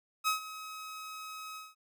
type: tone with ADSR envelope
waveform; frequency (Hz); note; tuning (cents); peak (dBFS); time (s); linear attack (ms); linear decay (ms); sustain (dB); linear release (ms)
sawtooth; 1274; D#6; +41; -22; 0.24-1.75; 35; 120; -16; 190
effects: none